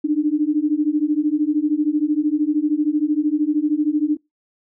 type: beating tone pair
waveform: sine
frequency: 293.7 / 306.7 Hz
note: D4 / D#4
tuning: 0 / -25 cents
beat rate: 13 Hz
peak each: -19 dBFS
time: 0.04-4.17 s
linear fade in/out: 10 ms
effects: noise-tail reverb RT60 0.2 s tail -25 dB re dry